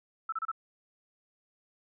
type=tone bursts; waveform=sine; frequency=1318.5 Hz; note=E6; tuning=in tune; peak=-30 dBFS; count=4; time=0.29-0.516 s; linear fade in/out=5 ms; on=34 ms; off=30 ms; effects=none